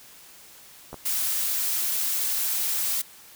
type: clicks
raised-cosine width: 1 ms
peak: -23 / -23 dBFS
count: 2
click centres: 0.93 / 0.943 s
type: noise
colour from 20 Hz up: blue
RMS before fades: -26 dBFS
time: 1.05-3.02 s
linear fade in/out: 10 ms
effects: white hiss -49 dBFS RMS until 3.35 s